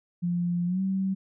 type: tone with pitch glide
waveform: sine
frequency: 174.61 to 191.52 Hz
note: F3 to G3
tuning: 0 to -40 cents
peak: -24 dBFS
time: 0.22-1.15 s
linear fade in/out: 20 ms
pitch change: +160 cents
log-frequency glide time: 0.66-0.81 s
effects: none